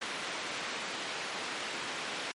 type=band-pass noise; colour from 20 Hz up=white; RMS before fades=-38 dBFS; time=0.01-2.32 s; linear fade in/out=10 ms; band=210 to 3100 Hz; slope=12 dB/octave; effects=MP3 48 kbps